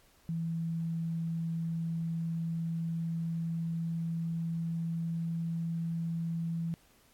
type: tone with pitch glide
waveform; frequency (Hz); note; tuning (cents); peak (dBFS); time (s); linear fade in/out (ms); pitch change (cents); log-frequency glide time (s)
sine; 165.1 to 166.25; E3 to E3; +3 to +15; -31; 0.29-6.74; 0; +12; 1.77-5.63
effects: pink hiss -64 dBFS RMS until 7.13 s + AAC 64 kbps